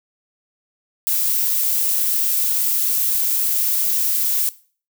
violet noise, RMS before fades -19 dBFS, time 1.07-4.49 s, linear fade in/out 0 ms, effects noise-tail reverb RT60 0.4 s tail -18 dB re dry

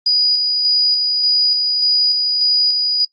sine tone with tremolo, 4916 Hz, D#8, 22 cents flat, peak -11 dBFS, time 0.06-3.05 s, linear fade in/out 5 ms, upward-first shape square, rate 1.7 Hz, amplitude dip 30%, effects noise-tail reverb RT60 0.1 s tail -18 dB re dry + Opus 32 kbps

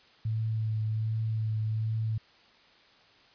sine tone with vibrato, 110 Hz, A2, in tune, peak -27 dBFS, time 0.25-2.18 s, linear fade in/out 5 ms, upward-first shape triangle, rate 1.3 Hz, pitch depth 20 cents each way, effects white hiss -59 dBFS RMS until 3.34 s + resampled to 11025 Hz

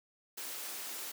white high-pass noise, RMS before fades -42 dBFS, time 0.37-1.12 s, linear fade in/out 10 ms, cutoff 250 Hz, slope 24 dB/octave, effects none

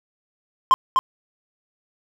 triangle tone with echo, 1047 Hz, C6, 1 cent sharp, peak -8 dBFS, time 0.71-0.74 s, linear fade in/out 0 ms, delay 250 ms, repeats 1, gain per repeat -4 dB, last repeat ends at 0.99 s, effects none

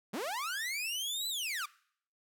sawtooth linear two-way sweep, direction up then down, 165.7 to 4041 to 1102 Hz, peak -31 dBFS, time 0.13-1.66 s, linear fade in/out 10 ms, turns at 1.28 s, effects noise-tail reverb RT60 0.6 s tail -21 dB re dry

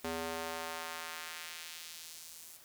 square tone with high-pass filter sweep, 82.1 Hz, E2, 6 cents flat, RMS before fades -43 dBFS, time 0.04-2.57 s, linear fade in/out 5 ms, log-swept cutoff 310 to 8900 Hz, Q 0.87, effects white hiss -58 dBFS RMS until 2.64 s

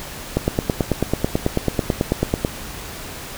click train, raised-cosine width 2 ms, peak -3 dBFS, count 20, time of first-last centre 0.37-2.449 s, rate 9.14 Hz, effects pink hiss -33 dBFS RMS until 3.37 s

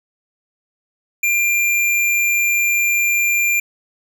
square tone, 2385 Hz, D7, 26 cents sharp, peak -15 dBFS, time 1.23-3.6 s, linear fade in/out 5 ms, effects none

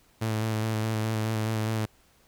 sawtooth tone with vibrato, 110 Hz, A2, in tune, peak -22 dBFS, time 0.21-1.86 s, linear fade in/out 10 ms, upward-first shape square, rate 4.8 Hz, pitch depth 19 cents each way, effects pink hiss -62 dBFS RMS until 2.27 s

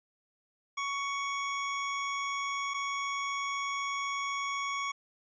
25% pulse tone pair in turn, 1116 / 1116 Hz, C#6 / C#6, +11 / +11 cents, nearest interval unison, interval 0 cents, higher neither, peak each -28 dBFS, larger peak neither, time 0.77-2.74 / 2.74-4.92 s, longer second, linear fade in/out 10 ms, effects resampled to 16000 Hz

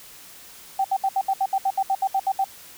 sine tone bursts, 776 Hz, G5, 18 cents flat, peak -18 dBFS, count 14, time 0.79-2.443 s, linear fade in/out 5 ms, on 54 ms, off 69 ms, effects white hiss -45 dBFS RMS until 2.77 s

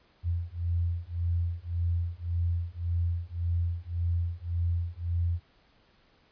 sine beating tone pair, 85 / 86.8 Hz, F2 / F2, -46 / -10 cents, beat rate 1.8 Hz, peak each -30 dBFS, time 0.23-5.4 s, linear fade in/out 50 ms, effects pink hiss -64 dBFS RMS until 6.31 s + resampled to 11025 Hz

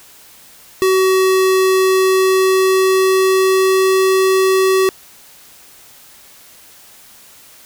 square tone with pitch glide, 377.6 to 379.8 Hz, F#4 to F#4, +35 to +45 cents, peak -11 dBFS, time 0.82-4.89 s, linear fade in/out 0 ms, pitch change +10 cents, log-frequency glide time 1.63-4.01 s, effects white hiss -43 dBFS RMS until 7.65 s

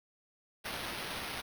white noise with sample-and-hold, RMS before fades -40 dBFS, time 0.64-1.42 s, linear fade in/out 20 ms, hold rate 7350 Hz, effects none

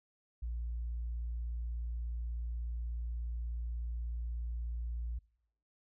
sine tone, 58.27 Hz, A#1, in tune, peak -34 dBFS, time 0.42-5.19 s, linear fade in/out 10 ms, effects noise-tail reverb RT60 0.8 s tail -26 dB re dry + tanh soft clip ceiling -32 dBFS

